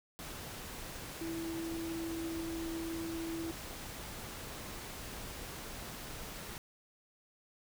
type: tone in noise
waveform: sine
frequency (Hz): 329.6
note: E4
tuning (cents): 0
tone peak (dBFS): -37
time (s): 1.21-3.51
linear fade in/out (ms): 0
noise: pink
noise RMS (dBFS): -45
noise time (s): 0.19-6.58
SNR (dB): +5
effects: none

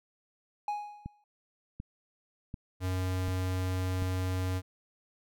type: tone with exponential decay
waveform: triangle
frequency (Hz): 830.6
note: G#5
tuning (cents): 0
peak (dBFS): -26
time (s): 0.68-1.24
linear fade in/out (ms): 2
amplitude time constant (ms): 120
type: click train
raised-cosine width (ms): 5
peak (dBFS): -26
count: 5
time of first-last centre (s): 1.06-4.023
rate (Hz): 1.35
type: tone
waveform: square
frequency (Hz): 92.5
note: F#2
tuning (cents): 0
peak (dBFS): -30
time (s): 2.8-4.62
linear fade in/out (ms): 50
effects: none

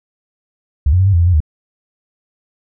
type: tone with pitch steps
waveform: sine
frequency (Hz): 71 / 90.5 / 94.9 / 99.2 / 85.2 / 85.7 / 90.4 / 76.5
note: C#2 / F#2 / F#2 / G2 / F2 / F2 / F#2 / D#2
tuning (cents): +42 / -38 / +44 / +21 / -42 / -32 / -40 / -29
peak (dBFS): -8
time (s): 0.86-1.404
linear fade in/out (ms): 5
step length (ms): 68
effects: none

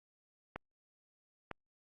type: clicks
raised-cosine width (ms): 0.5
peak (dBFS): -25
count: 2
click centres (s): 0.56 / 1.513
effects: Opus 48 kbps

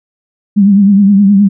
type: tone with vibrato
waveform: sine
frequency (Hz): 199.9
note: G3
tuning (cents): +34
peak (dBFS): -3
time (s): 0.56-1.49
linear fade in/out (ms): 20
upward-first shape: triangle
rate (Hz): 9.6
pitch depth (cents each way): 80
effects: none

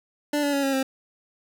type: tone with pitch steps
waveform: 25% pulse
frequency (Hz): 293.7 / 286.5 / 279.5 / 272.6 / 265.9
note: D4 / D4 / C#4 / C#4 / C4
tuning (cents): 0 / -43 / +14 / -29 / +28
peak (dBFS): -18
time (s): 0.33-0.83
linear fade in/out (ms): 5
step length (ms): 100
effects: none

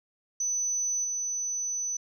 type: tone with level steps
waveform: sine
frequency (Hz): 6000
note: F#8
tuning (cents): +23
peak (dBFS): -25 / -28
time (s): 0.4-1.97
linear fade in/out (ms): 5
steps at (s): 1.04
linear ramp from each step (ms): 5
effects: tanh soft clip ceiling -22 dBFS

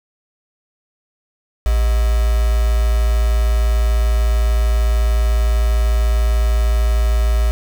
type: tone with quantisation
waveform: sine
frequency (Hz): 56.7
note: A#1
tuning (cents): -47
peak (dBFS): -12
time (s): 1.66-7.51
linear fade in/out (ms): 0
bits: 4
effects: none

